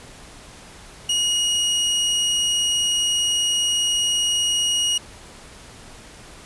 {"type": "tone", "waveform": "sawtooth", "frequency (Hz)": 2885, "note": "F#7", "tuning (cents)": -44, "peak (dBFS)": -15, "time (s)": [1.09, 4.98], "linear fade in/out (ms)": 5, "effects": ["pink hiss -43 dBFS RMS until 6.45 s", "resampled to 24000 Hz"]}